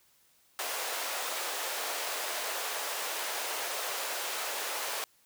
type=high-pass noise; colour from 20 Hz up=pink; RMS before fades=-35 dBFS; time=0.59-5.04 s; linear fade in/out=0 ms; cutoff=500 Hz; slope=24 dB/octave; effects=white hiss -66 dBFS RMS until 5.25 s